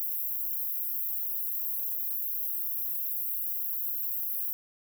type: high-pass noise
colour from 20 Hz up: pink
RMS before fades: -32 dBFS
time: 0-4.53 s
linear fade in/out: 0 ms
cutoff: 12000 Hz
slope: 96 dB/octave
effects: none